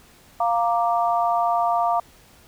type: chord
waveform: sine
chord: Bb major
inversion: second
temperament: equal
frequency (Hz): 698.5 / 932.3 / 1174.7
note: F5 / Bb5 / D6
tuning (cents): 0 / 0 / 0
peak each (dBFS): -20 / -24 / -25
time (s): 0.4-2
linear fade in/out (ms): 5
effects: pink hiss -52 dBFS RMS until 2.47 s